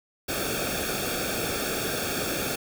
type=noise with comb filter; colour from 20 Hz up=pink; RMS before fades=-29 dBFS; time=0.28-2.56 s; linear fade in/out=10 ms; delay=1 ms; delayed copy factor=-0.85; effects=none